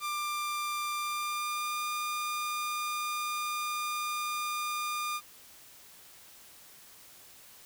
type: tone with pitch glide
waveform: sawtooth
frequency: 1190 to 1208 Hz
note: D6 to D6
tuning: +22 to +48 cents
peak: -28 dBFS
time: 0-5.21 s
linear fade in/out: 50 ms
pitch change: +26 cents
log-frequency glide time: 0.94-1.87 s
effects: white hiss -54 dBFS RMS until 7.65 s